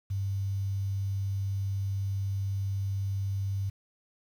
sine tone, 98 Hz, G2, in tune, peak -28 dBFS, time 0.1-3.7 s, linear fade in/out 10 ms, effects 9-bit

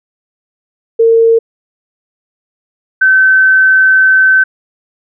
sine tone pair in turn, 456 / 1533.8 Hz, A#4 / G6, -38 / -38 cents, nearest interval octave + major sixth, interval 2100 cents, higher second, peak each -4 dBFS, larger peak neither, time 0.99-1.39 / 3.01-4.44 s, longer second, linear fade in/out 10 ms, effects none

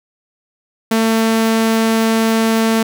sawtooth tone, 224.1 Hz, A3, 32 cents sharp, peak -8 dBFS, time 0.91-2.83 s, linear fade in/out 5 ms, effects none

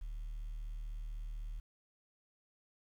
sine tone, 38 Hz, D#1, 40 cents flat, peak -37 dBFS, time 0.01-1.6 s, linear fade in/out 10 ms, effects tanh soft clip ceiling -38 dBFS + 11-bit

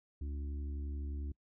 harmonic tone, 71.5 Hz, D2, 46 cents flat, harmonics 1 / 3 / 4 / 5, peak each -37 / -54 / -51 / -57 dBFS, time 0.21-1.32 s, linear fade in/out 5 ms, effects noise-tail reverb RT60 0.1 s tail -25 dB re dry

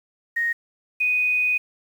sine tone pair in turn, 1864.7 / 2489 Hz, A#6 / D#7, 0 / 0 cents, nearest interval perfect fourth, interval 500 cents, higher second, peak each -20 / -18 dBFS, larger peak second, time 0.36-0.53 / 1-1.58 s, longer second, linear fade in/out 10 ms, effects 8-bit

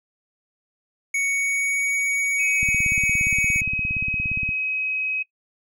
square tone with pitch glide, 2228 to 2246 Hz, C#7 to C#7, +8 to +22 cents, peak -21 dBFS, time 1.14-3.61 s, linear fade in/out 5 ms, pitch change +14 cents, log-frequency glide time 1.25-1.91 s
sine tone, 2539 Hz, D#7, 34 cents sharp, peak -22 dBFS, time 2.39-5.23 s, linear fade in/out 10 ms
click train, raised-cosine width 5 ms, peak -19 dBFS, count 33, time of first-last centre 2.63-4.49 s, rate 17.2 Hz
effects noise-tail reverb RT60 0.1 s tail -20 dB re dry + low-pass 12000 Hz 12 dB/octave

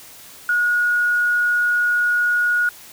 sine tone, 1448 Hz, F#6, 38 cents flat, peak -15 dBFS, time 0.49-2.69 s, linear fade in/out 2 ms, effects white hiss -42 dBFS RMS until 2.92 s

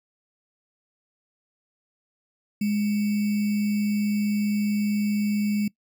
sine tone with sample-and-hold, 207.7 Hz, G#3, in tune, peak -21 dBFS, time 2.61-5.68 s, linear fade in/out 5 ms, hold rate 2450 Hz, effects noise-tail reverb RT60 0.1 s tail -22 dB re dry

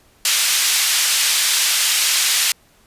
pink band-pass noise, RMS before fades -17 dBFS, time 0.25-2.52 s, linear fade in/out 2 ms, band 2700 to 12000 Hz, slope 12 dB/octave, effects pink hiss -54 dBFS RMS until 2.86 s + resampled to 32000 Hz

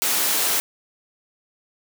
white high-pass noise, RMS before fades -21 dBFS, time 0.02-0.6 s, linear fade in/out 0 ms, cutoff 230 Hz, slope 12 dB/octave, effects none

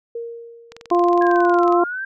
sine tone with exponential decay, 466.2 Hz, A#4, in tune, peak -24 dBFS, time 0.15-1.21 s, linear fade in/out 5 ms, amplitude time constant 230 ms
click train, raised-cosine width 0.2 ms, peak -20 dBFS, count 23, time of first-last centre 0.72-1.725 s, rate 21.9 Hz
harmonic tone, 349.2 Hz, F4, in tune, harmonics 1 / 2 / 3, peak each -15 / -18 / -20 dBFS, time 0.91-1.84 s, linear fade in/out 5 ms
sine linear two-way sweep, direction down then up, 1661.2 to 1277 to 1598 Hz, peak -24 dBFS, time 1.21-2.05 s, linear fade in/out 5 ms, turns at 1.72 s
effects none

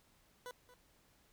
20% pulse tone with echo, 495.1 Hz, B4, 4 cents sharp, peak -40 dBFS, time 0.46-0.51 s, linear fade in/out 0 ms, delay 230 ms, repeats 1, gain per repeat -15 dB, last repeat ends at 0.74 s, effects pink hiss -70 dBFS RMS until 1.32 s

